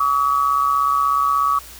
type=tone pair together; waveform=sine; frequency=1138.4 / 1275 Hz; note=C#6 / D#6; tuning=+46 / +42 cents; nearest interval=major second; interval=196 cents; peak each=-16 / -20 dBFS; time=0-1.59 s; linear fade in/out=5 ms; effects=added 60 Hz sine -44 dBFS peak until 1.79 s + white hiss -40 dBFS RMS until 1.79 s